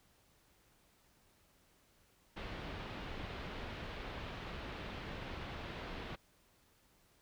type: low-pass noise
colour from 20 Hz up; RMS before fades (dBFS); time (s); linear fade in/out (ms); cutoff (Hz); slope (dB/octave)
pink; -45; 2.36-6.16; 10; 3700; 24
effects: pink hiss -70 dBFS RMS until 7.21 s